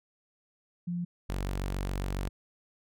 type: tone pair in turn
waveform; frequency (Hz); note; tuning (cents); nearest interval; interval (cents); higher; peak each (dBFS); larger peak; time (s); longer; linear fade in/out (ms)
sine / sawtooth; 174.61 / 47.25; F3 / F#1; 0 / +37; octave + major seventh; 2263; first; -30 / -27; second; 0.87-1.05 / 1.29-2.29; second; 10
effects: none